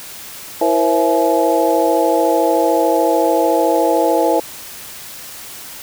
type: tone cluster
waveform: sine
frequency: 329.6 / 478.4 / 532 / 665 / 849 Hz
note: E4 / A#4 / C5 / E5 / G#5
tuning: 0 / +45 / +29 / +15 / +38 cents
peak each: -18 dBFS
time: 0.61-4.4 s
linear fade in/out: 5 ms
effects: white hiss -33 dBFS RMS until 5.82 s